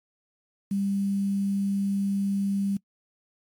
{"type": "tone with quantisation", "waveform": "sine", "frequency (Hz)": 198.1, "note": "G3", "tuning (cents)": 18, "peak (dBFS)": -23, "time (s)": [0.71, 2.77], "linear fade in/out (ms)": 5, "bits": 8, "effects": ["noise-tail reverb RT60 0.1 s tail -23 dB re dry", "MP3 96 kbps"]}